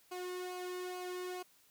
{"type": "tone with flanger", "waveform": "sawtooth", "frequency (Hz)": 362.7, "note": "F#4", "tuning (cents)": -34, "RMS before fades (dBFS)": -42, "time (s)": [0.11, 1.43], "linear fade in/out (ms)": 10, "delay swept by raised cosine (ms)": [0.54, 1.54], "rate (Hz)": 2.3, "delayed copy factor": -0.6, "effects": ["white hiss -67 dBFS RMS until 1.7 s"]}